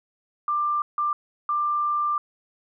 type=tone bursts at uneven times; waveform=sine; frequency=1187 Hz; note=D6; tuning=18 cents sharp; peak=-21 dBFS; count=3; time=0.48-0.82 / 0.98-1.13 / 1.49-2.18 s; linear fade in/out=2 ms; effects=none